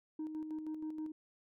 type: tone with tremolo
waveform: sine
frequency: 311.1 Hz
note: D#4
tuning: in tune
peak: -35 dBFS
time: 0.19-1.12 s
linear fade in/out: 5 ms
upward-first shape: square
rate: 6.3 Hz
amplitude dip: 50%
effects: tanh soft clip ceiling -36 dBFS